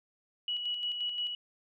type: tone with tremolo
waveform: sine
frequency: 2929 Hz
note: F#7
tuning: 18 cents flat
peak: -30 dBFS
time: 0.48-1.35 s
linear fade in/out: 2 ms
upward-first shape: square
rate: 5.7 Hz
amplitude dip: 40%
effects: none